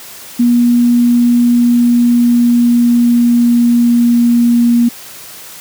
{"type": "tone with pitch glide", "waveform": "sine", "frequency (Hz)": [240.2, 237.3], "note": ["B3", "A#3"], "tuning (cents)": [-48, 31], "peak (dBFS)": -6, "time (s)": [0.39, 4.89], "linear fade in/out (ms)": 10, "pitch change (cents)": -21, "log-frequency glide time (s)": [1.5, 4.59], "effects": ["white hiss -32 dBFS RMS until 5.6 s", "high-pass 80 Hz 12 dB/octave"]}